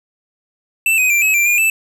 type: tone with pitch steps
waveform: square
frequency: 2661 / 2511 / 2361 / 2567 / 2361 / 2422 / 2639 Hz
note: E7 / D#7 / D7 / E7 / D7 / D#7 / E7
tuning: +16 / +15 / +9 / -47 / +9 / -47 / +1 cents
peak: -12 dBFS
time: 0.86-1.7 s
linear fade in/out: 2 ms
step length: 120 ms
effects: none